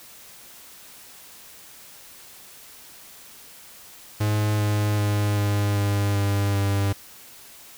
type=tone with pitch steps; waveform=45% pulse; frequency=105.5 / 104.47 / 103.45 / 102.44 / 101.44 / 100.45 / 99.46 Hz; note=G#2 / G#2 / G#2 / G#2 / G#2 / G2 / G2; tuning=+28 / +11 / -6 / -23 / -40 / +43 / +26 cents; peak=-20 dBFS; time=4.2-6.93 s; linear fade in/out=10 ms; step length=390 ms; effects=white hiss -46 dBFS RMS until 7.77 s